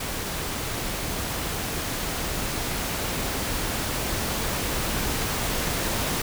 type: noise with level ramp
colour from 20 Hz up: pink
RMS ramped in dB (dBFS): -30 to -26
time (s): 0-6.22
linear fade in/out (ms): 5
effects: none